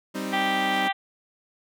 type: chord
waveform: sawtooth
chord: C minor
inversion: second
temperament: equal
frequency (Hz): 196 / 261.6 / 311.1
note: G3 / C4 / Eb4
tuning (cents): 0 / 0 / 0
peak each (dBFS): -28 / -29 / -30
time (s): 0.14-0.89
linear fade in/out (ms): 20
type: harmonic tone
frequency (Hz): 392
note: G4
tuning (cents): 0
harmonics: 2 / 3 / 4 / 5 / 6 / 7 / 8 / 9 / 10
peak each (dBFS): -24 / -35 / -34 / -28 / -37 / -38 / -34 / -38 / -45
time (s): 0.32-0.93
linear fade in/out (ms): 20
effects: none